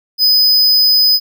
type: tone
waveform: square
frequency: 5010 Hz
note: D#8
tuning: 11 cents sharp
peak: -8 dBFS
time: 0.18-1.2 s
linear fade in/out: 50 ms
effects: none